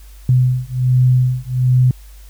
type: beating tone pair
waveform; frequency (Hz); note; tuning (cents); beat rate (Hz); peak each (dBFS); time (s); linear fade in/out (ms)
sine; 126.1 / 127.4; B2 / C3; +36 / -46; 1.3; -14; 0.29-1.91; 2
effects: added 50 Hz sine -36 dBFS peak until 2.29 s + white hiss -49 dBFS RMS until 2.29 s

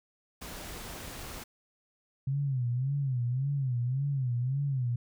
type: noise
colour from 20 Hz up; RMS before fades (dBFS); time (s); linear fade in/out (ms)
pink; -42; 0.41-1.44; 10
type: tone with vibrato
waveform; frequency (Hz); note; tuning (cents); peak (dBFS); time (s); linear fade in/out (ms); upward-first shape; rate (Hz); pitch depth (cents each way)
sine; 130.8; C3; 0; -27; 2.27-4.96; 5; sine; 1.8; 150
effects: none

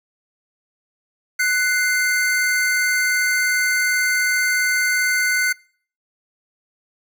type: tone pair together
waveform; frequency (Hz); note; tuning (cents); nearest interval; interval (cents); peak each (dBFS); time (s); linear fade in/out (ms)
square; 1488.9 / 2093; F#6 / C7; +10 / 0; tritone; 590; -20; 1.39-5.53; 10
effects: noise-tail reverb RT60 0.5 s tail -25 dB re dry

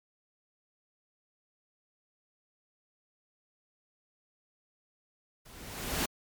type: noise with level ramp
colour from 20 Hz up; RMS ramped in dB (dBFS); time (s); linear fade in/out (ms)
pink; -54 to -28; 5.45-6.06; 10
effects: MP3 96 kbps

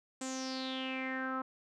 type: tone with low-pass filter sweep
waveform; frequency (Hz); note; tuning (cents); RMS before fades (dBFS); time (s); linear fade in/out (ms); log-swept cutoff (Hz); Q
sawtooth; 261.6; C4; 0; -38; 0.21-1.42; 5; 7800 to 1200; 6.9
effects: none

